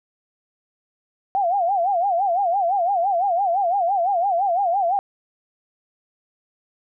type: tone with vibrato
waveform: sine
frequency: 740 Hz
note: F#5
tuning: in tune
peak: -17 dBFS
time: 1.35-4.99 s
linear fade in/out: 0 ms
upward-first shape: sine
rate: 5.9 Hz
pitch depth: 170 cents each way
effects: none